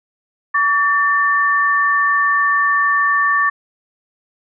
sine tone pair together, 1141 / 1787.9 Hz, C#6 / A6, +50 / +27 cents, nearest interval minor sixth, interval 777 cents, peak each -15 dBFS, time 0.54-3.5 s, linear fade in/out 10 ms, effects none

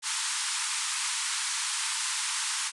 white band-pass noise, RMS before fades -31 dBFS, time 0.02-2.72 s, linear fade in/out 50 ms, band 860 to 10000 Hz, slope 96 dB/octave, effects none

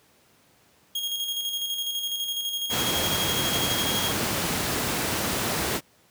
40% pulse tone with tremolo, 3267 Hz, G#7, 29 cents flat, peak -25 dBFS, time 0.95-4.12 s, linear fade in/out 5 ms, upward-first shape square, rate 12 Hz, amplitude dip 40%
pink noise, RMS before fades -26 dBFS, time 2.69-5.81 s, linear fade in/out 50 ms
effects pink hiss -60 dBFS RMS until 6.1 s + high-pass 100 Hz 12 dB/octave

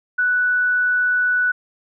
sine tone, 1482 Hz, F#6, 2 cents sharp, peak -15 dBFS, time 0.18-1.52 s, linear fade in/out 10 ms, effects none

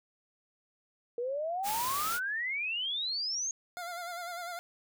sine exponential sweep, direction up, 466.2 to 6645 Hz, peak -31 dBFS, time 1.18-3.51 s, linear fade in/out 2 ms
white noise, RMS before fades -36 dBFS, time 1.63-2.2 s, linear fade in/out 50 ms
25% pulse tone with vibrato, 698.5 Hz, F5, in tune, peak -34 dBFS, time 3.77-4.59 s, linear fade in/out 0 ms, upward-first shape sine, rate 10 Hz, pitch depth 56 cents each way
effects none

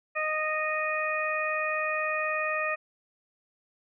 harmonic tone, 619 Hz, D#5, 9 cents flat, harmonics 1 / 2 / 3 / 4, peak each -32 / -32 / -32 / -32 dBFS, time 0.15-2.76 s, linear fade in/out 20 ms, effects none

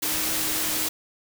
sine tone in noise, 311.1 Hz, D#4, in tune, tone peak -37 dBFS, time 0.02-0.89 s, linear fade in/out 10 ms, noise white, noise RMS -26 dBFS, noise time 0.02-0.89 s, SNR -14 dB, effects none

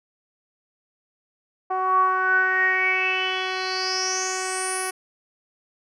10% pulse tone with low-pass filter sweep, 374.1 Hz, F#4, 19 cents sharp, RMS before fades -23 dBFS, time 1.7-4.91 s, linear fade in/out 10 ms, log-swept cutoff 900 to 11000 Hz, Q 8.6, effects none

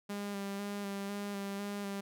sawtooth tone with vibrato, 200.7 Hz, G3, 41 cents sharp, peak -33 dBFS, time 0.09-2.01 s, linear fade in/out 10 ms, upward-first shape square, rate 2 Hz, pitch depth 19 cents each way, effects none

